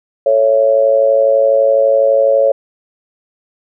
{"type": "tone with amplitude modulation", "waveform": "sine", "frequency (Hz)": 554.4, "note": "C#5", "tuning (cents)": 0, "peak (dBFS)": -4, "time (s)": [0.26, 2.52], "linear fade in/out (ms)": 5, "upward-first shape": "sine", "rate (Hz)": 112, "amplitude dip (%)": 80, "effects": []}